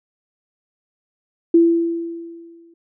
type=tone with exponential decay; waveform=sine; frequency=335.7 Hz; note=E4; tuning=32 cents sharp; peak=-7 dBFS; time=1.54-2.74 s; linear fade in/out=5 ms; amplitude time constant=260 ms; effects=none